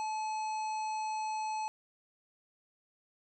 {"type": "harmonic tone with a mistuned harmonic", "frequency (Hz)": 850, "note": "G#5", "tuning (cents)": 40, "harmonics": [1, 3, 5, 7, 9], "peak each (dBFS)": [-33, -47, -52, -53, -53], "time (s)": [0, 1.68], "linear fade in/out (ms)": 0, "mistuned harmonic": 1, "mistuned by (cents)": 35, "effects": []}